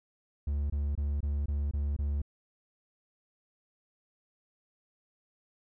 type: tone bursts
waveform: triangle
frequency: 72 Hz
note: D2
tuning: 34 cents flat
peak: -26 dBFS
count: 7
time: 0.47-2.218 s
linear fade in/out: 5 ms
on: 230 ms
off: 23 ms
effects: none